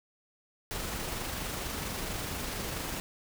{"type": "noise with amplitude modulation", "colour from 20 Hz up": "pink", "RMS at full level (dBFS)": -35, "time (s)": [0.71, 3], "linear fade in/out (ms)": 0, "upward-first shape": "sine", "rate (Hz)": 24.4, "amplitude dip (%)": 25, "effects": []}